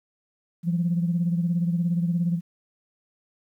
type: beating tone pair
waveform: sine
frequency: 170.4 / 187.4 Hz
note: F3 / F#3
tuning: -42 / +22 cents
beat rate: 17 Hz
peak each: -21 / -29 dBFS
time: 0.63-2.41 s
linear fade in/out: 50 ms
effects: tanh soft clip ceiling -14 dBFS + 10-bit